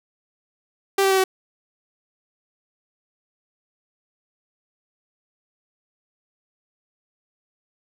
sawtooth tone with pitch steps, 392 / 387.3 / 382.6 / 378 Hz, G4 / G4 / G4 / F#4, 0 / -21 / -42 / +37 cents, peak -12 dBFS, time 0.98-1.24 s, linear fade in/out 5 ms, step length 65 ms, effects none

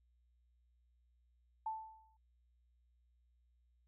sine tone with exponential decay, 880 Hz, A5, in tune, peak -35 dBFS, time 1.66-2.17 s, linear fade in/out 5 ms, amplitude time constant 110 ms, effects added 60 Hz sine -70 dBFS peak until 3.87 s

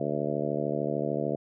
harmonic tone, 73.4 Hz, D2, in tune, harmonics 2 / 3 / 4 / 5 / 6 / 7 / 8 / 9, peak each -35 / -35 / -35 / -35 / -35 / -35 / -35 / -35 dBFS, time 0-1.36 s, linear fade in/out 5 ms, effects none

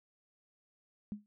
sine tone with exponential decay, 207.7 Hz, G#3, in tune, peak -33 dBFS, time 1.12-1.26 s, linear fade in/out 0 ms, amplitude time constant 29 ms, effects none

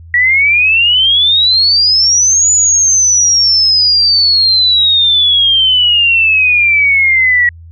sine exponential two-way sweep, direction up then down, 1916 to 6980 to 1916 Hz, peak -6 dBFS, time 0.14-7.49 s, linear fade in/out 2 ms, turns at 2.51 s, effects added 83 Hz sine -31 dBFS peak until 7.71 s

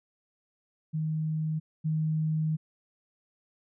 sine tone pair in turn, 156.6 / 156.6 Hz, D#3 / D#3, +11 / +11 cents, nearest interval unison, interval 0 cents, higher neither, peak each -27 / -25 dBFS, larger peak second, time 0.93-1.6 / 1.84-2.57 s, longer second, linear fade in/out 20 ms, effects none

